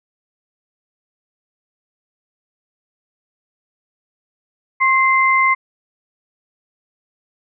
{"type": "tone pair together", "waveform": "sine", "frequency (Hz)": [1068, 2076], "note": ["C6", "C7"], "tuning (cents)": [35, -14], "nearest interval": "octave", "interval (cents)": 1151, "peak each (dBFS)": -14, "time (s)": [4.8, 5.55], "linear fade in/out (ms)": 20, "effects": []}